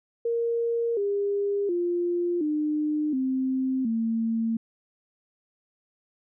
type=tone with pitch steps; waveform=sine; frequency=466.2 / 403.5 / 349.3 / 302.3 / 261.6 / 226.5 Hz; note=A#4 / G#4 / F4 / D#4 / C4 / A#3; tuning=0 / -50 / 0 / -50 / 0 / -50 cents; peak=-23 dBFS; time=0.25-4.57 s; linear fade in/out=5 ms; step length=720 ms; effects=none